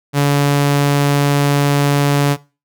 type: tone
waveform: sawtooth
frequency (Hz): 142.8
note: D3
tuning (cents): -48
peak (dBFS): -7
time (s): 0.13-2.37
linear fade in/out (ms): 50
effects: noise-tail reverb RT60 0.3 s tail -20 dB re dry